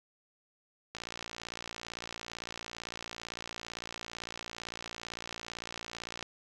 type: click train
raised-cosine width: 0.2 ms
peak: -22 dBFS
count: 306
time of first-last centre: 0.95-6.227 s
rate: 57.8 Hz
effects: none